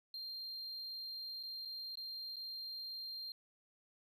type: tone with dropouts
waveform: sine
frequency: 4186 Hz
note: C8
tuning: in tune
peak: -40 dBFS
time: 0.14-3.32 s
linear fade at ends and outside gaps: 2 ms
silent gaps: 1.429-1.434 / 1.651-1.655 / 1.955-1.972 / 2.359-2.366 s
effects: tanh soft clip ceiling -42 dBFS